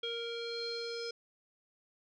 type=tone with low-pass filter sweep; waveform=square; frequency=466.2 Hz; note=A#4; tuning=in tune; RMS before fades=-39 dBFS; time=0.03-1.11 s; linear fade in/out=5 ms; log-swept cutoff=3300 to 5000 Hz; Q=9.3; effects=none